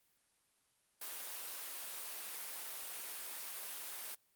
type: high-pass noise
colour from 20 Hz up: white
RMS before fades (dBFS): -45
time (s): 1.01-4.15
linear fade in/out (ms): 5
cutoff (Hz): 450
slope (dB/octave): 12
effects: white hiss -75 dBFS RMS until 4.35 s + Opus 32 kbps